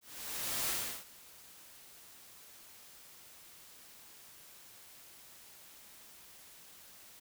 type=noise with ADSR envelope; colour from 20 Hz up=white; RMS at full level=-34 dBFS; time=0.01-7.2 s; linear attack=680 ms; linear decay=350 ms; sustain=-22 dB; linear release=12 ms; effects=none